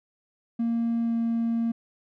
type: tone with pitch glide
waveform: triangle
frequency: 231.9 to 230.6 Hz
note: A#3 to A#3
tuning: -9 to -19 cents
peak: -20 dBFS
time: 0.59-1.72 s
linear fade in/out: 10 ms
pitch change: -10 cents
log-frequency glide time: 1.02-1.14 s
effects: tanh soft clip ceiling -18 dBFS